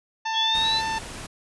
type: harmonic tone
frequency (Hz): 890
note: A5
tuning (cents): +20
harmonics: 1 / 2 / 3 / 4 / 5 / 6 / 7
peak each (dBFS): -26 / -32 / -36 / -38 / -40 / -42 / -43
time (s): 0.25-0.99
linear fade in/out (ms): 10
type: linear sweep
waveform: sine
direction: up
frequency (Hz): 3300 to 4089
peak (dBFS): -21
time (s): 0.33-0.82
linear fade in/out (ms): 50
type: noise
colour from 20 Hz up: pink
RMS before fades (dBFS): -37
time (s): 0.54-1.27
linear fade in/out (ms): 10
effects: resampled to 24000 Hz